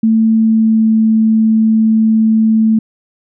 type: tone with pitch glide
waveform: sine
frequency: 222.5 to 220.7 Hz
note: A3 to A3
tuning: +20 to +5 cents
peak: -7 dBFS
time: 0.03-2.79 s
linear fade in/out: 5 ms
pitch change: -15 cents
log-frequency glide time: 0.33-0.96 s
effects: none